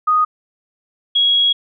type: tone pair in turn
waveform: sine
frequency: 1242 / 3316 Hz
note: D#6 / G#7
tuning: -3 / -3 cents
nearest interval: octave + perfect fourth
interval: 1700 cents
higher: second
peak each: -11 dBFS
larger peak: neither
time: 0.07-0.25 / 1.15-1.53 s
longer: second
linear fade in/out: 10 ms
effects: none